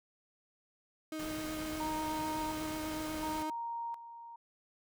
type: tone with vibrato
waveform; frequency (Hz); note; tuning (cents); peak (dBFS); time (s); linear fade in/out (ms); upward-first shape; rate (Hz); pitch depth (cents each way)
35% pulse; 311.1; D#4; 0; -36; 1.12-3.5; 2; sine; 8.1; 14
type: noise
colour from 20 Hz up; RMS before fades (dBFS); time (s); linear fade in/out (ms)
pink; -45; 1.19-3.43; 5
type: tone with tremolo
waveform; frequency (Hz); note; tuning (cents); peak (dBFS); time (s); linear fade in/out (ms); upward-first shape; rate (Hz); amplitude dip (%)
sine; 932.3; A#5; 0; -36; 1.8-4.36; 5; square; 0.7; 70
effects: none